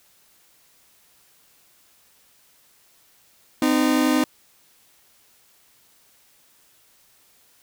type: tone pair together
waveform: 40% pulse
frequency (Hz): 256.5 / 307.7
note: C4 / D#4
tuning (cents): -34 / -19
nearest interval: minor third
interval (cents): 315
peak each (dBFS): -19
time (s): 3.62-4.24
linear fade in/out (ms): 2
effects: white hiss -58 dBFS RMS until 7.62 s